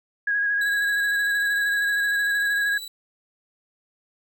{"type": "tone with vibrato", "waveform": "sine", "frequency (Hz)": 1650, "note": "G#6", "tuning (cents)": -12, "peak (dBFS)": -20, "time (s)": [0.27, 2.78], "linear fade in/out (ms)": 5, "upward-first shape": "square", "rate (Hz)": 13, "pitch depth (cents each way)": 20}
{"type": "tone with tremolo", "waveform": "sawtooth", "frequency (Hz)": 3946, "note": "B7", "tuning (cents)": -2, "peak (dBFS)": -29, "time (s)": [0.61, 2.88], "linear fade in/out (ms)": 5, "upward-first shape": "square", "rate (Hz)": 19, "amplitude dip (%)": 35}
{"effects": []}